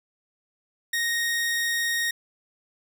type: tone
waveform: sawtooth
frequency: 1864.7 Hz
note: A#6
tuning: in tune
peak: -20 dBFS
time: 0.93-2.11 s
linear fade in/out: 5 ms
effects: 9-bit